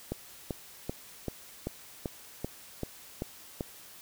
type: click train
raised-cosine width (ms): 2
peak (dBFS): -19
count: 10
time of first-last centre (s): 0.12-3.608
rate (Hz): 2.58
effects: white hiss -51 dBFS RMS until 4.01 s